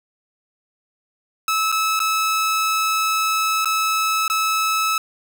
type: tone with dropouts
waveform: sawtooth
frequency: 1300 Hz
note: E6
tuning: 24 cents flat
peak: -14 dBFS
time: 1.48-4.98 s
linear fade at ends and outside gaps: 2 ms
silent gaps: 1.718-1.724 / 1.993-2.001 / 3.647-3.656 / 4.28-4.299 s
effects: none